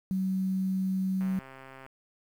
sine tone, 189.1 Hz, F#3, 38 cents sharp, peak -26 dBFS, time 0.11-1.39 s, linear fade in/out 0 ms
click train, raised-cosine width 0.5 ms, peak -32 dBFS, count 88, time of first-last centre 1.21-1.864 s, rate 133 Hz
effects 9-bit

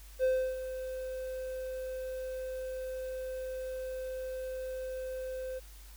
triangle tone with ADSR envelope, 517 Hz, C5, 21 cents flat, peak -22 dBFS, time 0.19-5.6 s, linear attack 45 ms, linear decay 320 ms, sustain -12 dB, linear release 22 ms, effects added 50 Hz sine -49 dBFS peak until 5.96 s + white hiss -57 dBFS RMS until 5.96 s

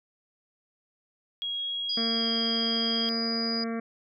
sine tone with pitch glide, 3299 to 3246 Hz, G#7 to G#7, -12 to -40 cents, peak -29 dBFS, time 1.42-3.09 s, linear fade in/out 0 ms, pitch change -28 cents, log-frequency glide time 2.07-2.28 s
sine tone, 4905 Hz, D#8, 26 cents flat, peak -29 dBFS, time 1.89-3.64 s, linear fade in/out 5 ms
harmonic tone, 228.6 Hz, A#3, 34 cents flat, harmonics 1 / 2 / 3 / 5 / 6 / 7 / 8 / 9 / 10, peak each -30 / -36 / -40 / -44 / -46 / -47 / -48 / -49 / -50 dBFS, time 1.97-3.8 s, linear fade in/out 5 ms
effects none

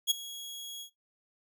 sawtooth tone with ADSR envelope, 3322 Hz, G#7, in tune, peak -18 dBFS, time 0.07-0.9 s, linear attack 37 ms, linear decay 14 ms, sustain -19 dB, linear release 87 ms, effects noise-tail reverb RT60 0.2 s tail -20 dB re dry

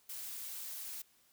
blue noise, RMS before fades -44 dBFS, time 0.09-1.02 s, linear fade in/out 5 ms, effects white hiss -69 dBFS RMS until 1.32 s

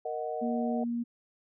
sine chord, D# minor, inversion second, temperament equal, 466.2 / 622.3 / 740 Hz, A#4 / D#5 / F#5, 0 / 0 / 0 cents, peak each -36 dBFS, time 0.05-0.84 s, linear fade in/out 5 ms
sine tone, 236.3 Hz, A#3, 24 cents sharp, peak -29 dBFS, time 0.41-1.04 s, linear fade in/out 20 ms
effects none

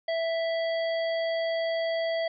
harmonic tone, 659.3 Hz, E5, in tune, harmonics 1 / 3 / 5 / 7, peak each -26 / -36 / -40 / -43 dBFS, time 0.08-2.28 s, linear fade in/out 5 ms, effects none

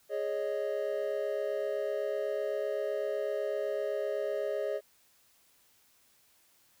triangle chord, Ab suspended fourth, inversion none, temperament equal, 415.3 / 554.4 / 622.3 Hz, Ab4 / Db5 / Eb5, 0 / 0 / 0 cents, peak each -33 dBFS, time 0.09-4.81 s, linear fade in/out 50 ms, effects white hiss -66 dBFS RMS until 6.8 s

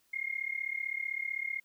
sine tone with amplitude modulation, 2135 Hz, C7, 34 cents sharp, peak -29 dBFS, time 0.13-1.6 s, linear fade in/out 10 ms, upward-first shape sine, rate 35.7 Hz, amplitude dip 90%, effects white hiss -71 dBFS RMS until 1.64 s

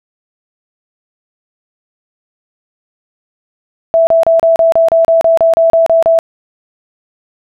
sine tone bursts, 659.3 Hz, E5, in tune, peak -5 dBFS, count 14, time 3.94-6.189 s, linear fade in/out 0 ms, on 130 ms, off 33 ms, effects none

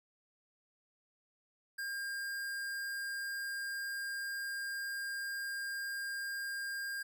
square tone, 1607 Hz, G6, 43 cents sharp, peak -38 dBFS, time 1.78-7.03 s, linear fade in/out 10 ms, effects none

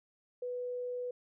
sine tone, 493.9 Hz, B4, in tune, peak -35 dBFS, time 0.42-1.11 s, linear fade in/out 5 ms, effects none

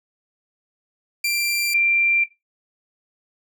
sawtooth / sine tone pair in turn, 2366 / 2366 Hz, D7 / D7, +12 / +12 cents, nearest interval unison, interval 0 cents, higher neither, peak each -16 / -14 dBFS, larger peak second, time 1.24-1.74 / 1.74-2.24 s, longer neither, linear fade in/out 5 ms, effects noise-tail reverb RT60 0.2 s tail -17 dB re dry

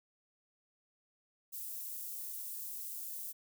white high-pass noise, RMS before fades -43 dBFS, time 1.52-3.33 s, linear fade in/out 20 ms, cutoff 11000 Hz, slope 12 dB/octave, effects none

